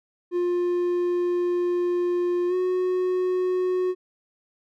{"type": "tone with pitch glide", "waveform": "triangle", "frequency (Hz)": [353.1, 366.4], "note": ["F4", "F#4"], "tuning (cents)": [19, -17], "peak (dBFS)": -19, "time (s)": [0.31, 3.95], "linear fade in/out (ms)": 50, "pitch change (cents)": 64, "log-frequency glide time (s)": [2.48, 2.54], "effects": []}